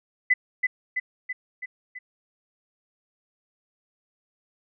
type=tone with echo; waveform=sine; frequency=2008 Hz; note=B6; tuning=28 cents sharp; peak=-15 dBFS; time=0.3-0.34 s; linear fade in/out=10 ms; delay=330 ms; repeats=5; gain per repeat=-4 dB; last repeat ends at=1.99 s; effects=none